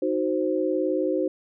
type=chord; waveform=sine; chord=C diminished; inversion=first; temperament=equal; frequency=311.1 / 370 / 523.3 Hz; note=Eb4 / Gb4 / C5; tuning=0 / 0 / 0 cents; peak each=-26 dBFS; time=0.02-1.28 s; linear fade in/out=5 ms; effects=none